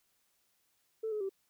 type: tone with pitch steps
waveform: sine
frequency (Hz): 442.3 / 424.7 / 387.6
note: A4 / G#4 / G4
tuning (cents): +9 / +39 / -20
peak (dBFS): -32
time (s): 1.03-1.294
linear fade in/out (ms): 10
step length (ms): 88
effects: tanh soft clip ceiling -28 dBFS + white hiss -75 dBFS RMS until 1.49 s